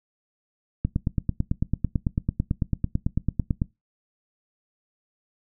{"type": "click train", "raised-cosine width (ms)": 5, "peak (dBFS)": -10, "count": 26, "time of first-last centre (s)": [0.85, 3.619], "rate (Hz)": 9.03, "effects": ["noise-tail reverb RT60 0.2 s tail -21 dB re dry"]}